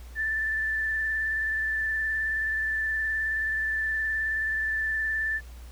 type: tone with vibrato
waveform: sine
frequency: 1762 Hz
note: A6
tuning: 2 cents sharp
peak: -25 dBFS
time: 0.15-5.41 s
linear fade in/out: 50 ms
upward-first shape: sine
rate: 19 Hz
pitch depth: 18 cents each way
effects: added 60 Hz sine -41 dBFS peak until 5.71 s + pink hiss -54 dBFS RMS until 5.71 s